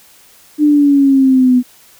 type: exponential sweep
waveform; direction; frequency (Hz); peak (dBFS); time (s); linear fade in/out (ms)
sine; down; 301.6 to 246.9; -6; 0.58-1.63; 50
effects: white hiss -45 dBFS RMS until 1.99 s